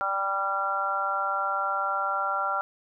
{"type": "harmonic tone", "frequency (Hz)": 196, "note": "G3", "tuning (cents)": 0, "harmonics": [3, 4, 5, 6, 7], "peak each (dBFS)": [-35, -31, -35, -36, -27], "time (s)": [0.01, 2.61], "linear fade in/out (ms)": 0, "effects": []}